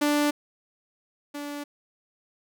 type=tone pair in turn; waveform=sawtooth; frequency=293.7 / 289.8 Hz; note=D4 / D4; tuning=0 / -23 cents; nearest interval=unison; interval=23 cents; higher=first; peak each=-17 / -29 dBFS; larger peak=first; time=0.01-0.31 / 1.34-1.64 s; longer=neither; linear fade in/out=10 ms; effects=none